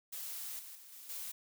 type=noise with level steps; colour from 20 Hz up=blue; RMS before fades=-43 / -50 / -55 / -52 / -43 dBFS; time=0.12-1.32 s; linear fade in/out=10 ms; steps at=0.59 / 0.75 / 0.92 / 1.09 s; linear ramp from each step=5 ms; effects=none